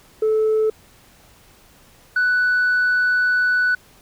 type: tone pair in turn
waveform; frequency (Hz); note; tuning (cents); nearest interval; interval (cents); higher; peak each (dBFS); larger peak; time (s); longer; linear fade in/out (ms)
sine; 435.6 / 1486.5; A4 / F#6; -17 / +8; octave + major sixth; 2125; second; -13; neither; 0.22-0.7 / 2.16-3.75; second; 5
effects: tanh soft clip ceiling -13 dBFS + pink hiss -51 dBFS RMS until 4.01 s